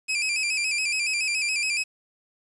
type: tone with vibrato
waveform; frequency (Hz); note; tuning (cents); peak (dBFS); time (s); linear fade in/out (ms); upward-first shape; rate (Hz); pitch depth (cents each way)
sawtooth; 2463; D#7; -18; -20; 0.08-1.84; 20; square; 7.1; 63
effects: resampled to 24000 Hz + 8-bit